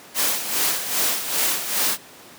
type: noise with tremolo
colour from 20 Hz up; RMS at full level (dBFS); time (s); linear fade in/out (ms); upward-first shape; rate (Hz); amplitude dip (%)
white; -20; 0.14-1.98; 50; sine; 2.5; 65
effects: pink hiss -44 dBFS RMS until 2.38 s + high-pass 200 Hz 12 dB/octave